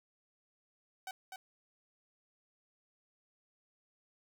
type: tone with echo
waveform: sawtooth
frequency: 757 Hz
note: F#5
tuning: 39 cents sharp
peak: -37 dBFS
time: 1.07-1.11 s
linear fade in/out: 2 ms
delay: 250 ms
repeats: 1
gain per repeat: -4 dB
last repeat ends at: 1.36 s
effects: 12-bit